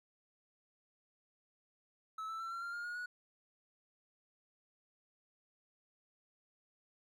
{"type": "tone with pitch steps", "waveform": "triangle", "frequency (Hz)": [1300, 1322, 1344.3, 1367, 1390.1, 1413.6, 1437.4, 1461.7], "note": ["E6", "E6", "E6", "F6", "F6", "F6", "F6", "F#6"], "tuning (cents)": [-24, 5, 34, -37, -8, 21, 49, -22], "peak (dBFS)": -38, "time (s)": [2.18, 3.06], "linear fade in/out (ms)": 5, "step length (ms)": 110, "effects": []}